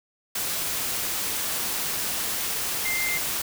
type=tone in noise; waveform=sine; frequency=2093 Hz; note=C7; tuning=in tune; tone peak=-26 dBFS; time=2.85-3.18 s; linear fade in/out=5 ms; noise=white; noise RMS=-28 dBFS; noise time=0.35-3.42 s; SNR=-1 dB; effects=none